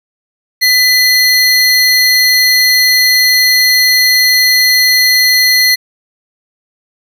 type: tone pair together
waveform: square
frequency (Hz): 2001 / 4240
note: B6 / C8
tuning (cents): +22 / +22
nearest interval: octave + minor second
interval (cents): 1300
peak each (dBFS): -10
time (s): 0.61-5.76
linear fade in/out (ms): 20
effects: none